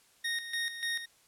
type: tone with tremolo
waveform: 25% pulse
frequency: 1859 Hz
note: A#6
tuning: 5 cents flat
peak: -27 dBFS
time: 0.24-1.06 s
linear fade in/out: 10 ms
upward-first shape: square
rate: 3.4 Hz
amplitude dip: 65%
effects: white hiss -64 dBFS RMS until 1.27 s + low-pass 11000 Hz 12 dB/octave